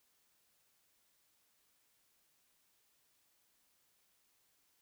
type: silence
effects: white hiss -75 dBFS RMS until 4.81 s